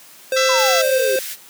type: tone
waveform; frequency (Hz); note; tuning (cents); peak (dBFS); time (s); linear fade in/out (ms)
square; 523.3; C5; 0; -17; 0.32-1.19; 2
type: harmonic tone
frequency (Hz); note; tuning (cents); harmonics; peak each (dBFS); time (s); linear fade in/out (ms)
666; E5; +18; 2 / 3 / 4 / 5 / 6 / 7 / 8 / 9 / 10; -22 / -24 / -25 / -26 / -27 / -27 / -28 / -29 / -29; 0.36-0.82; 10
type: exponential sweep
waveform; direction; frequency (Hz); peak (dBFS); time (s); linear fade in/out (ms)
sine; down; 1046.5 to 379.8; -21; 0.49-1.16; 2
type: high-pass noise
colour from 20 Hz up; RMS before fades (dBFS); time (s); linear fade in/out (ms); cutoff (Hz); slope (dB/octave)
white; -29; 0.55-1.37; 50; 1500; 48
effects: white hiss -44 dBFS RMS until 1.49 s + high-pass 150 Hz 12 dB/octave